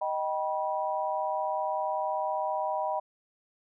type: chord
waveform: sine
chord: Eb augmented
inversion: none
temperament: just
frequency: 622.3 / 777.8 / 972.3 Hz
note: Eb5 / G5 / B5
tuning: 0 / -14 / -27 cents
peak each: -32 dBFS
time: 0.01-3 s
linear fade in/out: 10 ms
effects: none